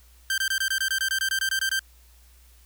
sawtooth tone bursts, 1568 Hz, G6, in tune, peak -19 dBFS, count 15, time 0.3-1.793 s, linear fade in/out 2 ms, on 79 ms, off 22 ms, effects added 60 Hz sine -52 dBFS peak until 2.65 s + white hiss -59 dBFS RMS until 2.65 s

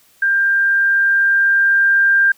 sine tone with level ramp, 1592 Hz, G6, 26 cents sharp, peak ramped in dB -12 to -9 dBFS, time 0.22-2.32 s, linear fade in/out 5 ms, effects white hiss -53 dBFS RMS until 2.37 s

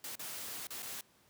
white noise with dropouts, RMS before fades -43 dBFS, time 0.04-1.01 s, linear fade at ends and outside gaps 2 ms, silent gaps 0.155-0.193 / 0.67-0.705 / 0.823-0.827 s, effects pink hiss -67 dBFS RMS until 1.29 s + high-pass 100 Hz 12 dB/octave

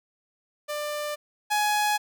sawtooth tone pair in turn, 594 / 838.1 Hz, D5 / G#5, +20 / +16 cents, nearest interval tritone, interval 596 cents, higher second, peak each -25 / -18 dBFS, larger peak second, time 0.68-1.16 / 1.5-1.98 s, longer neither, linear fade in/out 20 ms, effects none

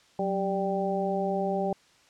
harmonic tone with a mistuned harmonic, 196 Hz, G3, in tune, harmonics 1 / 2 / 3 / 4, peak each -31 / -31 / -31 / -31 dBFS, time 0.19-1.73 s, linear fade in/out 2 ms, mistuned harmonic 1, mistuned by -83 cents, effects white hiss -60 dBFS RMS until 2.09 s + low-pass 6000 Hz 12 dB/octave

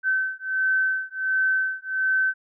sine beating tone pair, 1534 / 1535.4 Hz, G6 / G6, -38 / -36 cents, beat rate 1.4 Hz, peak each -24 dBFS, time 0.03-2.34 s, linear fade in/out 50 ms, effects none

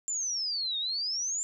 sine exponential two-way sweep, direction down then up, 7310 to 3651 to 7310 Hz, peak -29 dBFS, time 0.08-1.43 s, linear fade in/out 0 ms, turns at 0.78 s, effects none

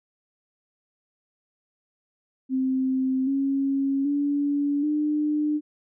sine tone with pitch steps, 261.6 / 273.8 / 286.6 / 300 Hz, C4 / C#4 / D4 / D4, 0 / -21 / -42 / +37 cents, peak -21 dBFS, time 2.49-5.61 s, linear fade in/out 50 ms, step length 780 ms, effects none

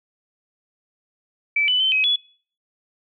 sine tone with pitch steps, 2314 / 2994 / 3079 / 2538 / 3405 Hz, D7 / F#7 / G7 / D#7 / G#7, -26 / +20 / -32 / +34 / +42 cents, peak -16 dBFS, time 1.56-2.16 s, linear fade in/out 5 ms, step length 120 ms, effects noise-tail reverb RT60 0.5 s tail -25 dB re dry

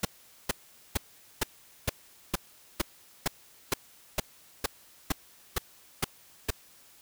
pink noise bursts, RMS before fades -26 dBFS, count 15, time 0.03-6.505 s, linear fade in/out 5 ms, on 21 ms, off 440 ms, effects white hiss -57 dBFS RMS until 7.01 s

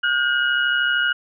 sine tone cluster, 1432 / 1565 / 2905 Hz, F6 / G6 / F#7, +43 / -3 / -32 cents, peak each -19 / -23 / -24 dBFS, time 0.03-1.13 s, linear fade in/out 10 ms, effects none

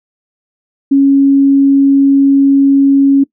sine tone, 276 Hz, C#4, 7 cents flat, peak -4 dBFS, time 0.91-3.24 s, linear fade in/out 10 ms, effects noise-tail reverb RT60 0.1 s tail -21 dB re dry

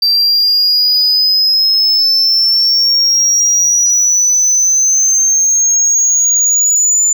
sine exponential sweep, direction up, 4680 to 7060 Hz, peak -5 dBFS, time 0.02-7.13 s, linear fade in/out 5 ms, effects tanh soft clip ceiling -7 dBFS

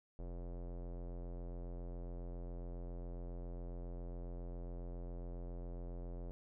square tone with low-pass filter, 43.65 Hz, F1, in tune, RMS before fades -45 dBFS, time 0.19-6.31 s, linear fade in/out 0 ms, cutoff 560 Hz, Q 1.9, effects none

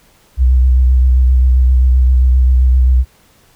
sine tone with vibrato, 63.4 Hz, B1, 46 cents sharp, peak -6 dBFS, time 0.37-3.05 s, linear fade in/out 50 ms, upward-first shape sine, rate 7.6 Hz, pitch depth 32 cents each way, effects pink hiss -50 dBFS RMS until 3.55 s

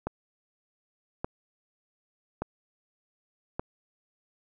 click train, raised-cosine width 1 ms, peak -16 dBFS, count 4, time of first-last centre 0.07-3.595 s, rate 0.851 Hz, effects none

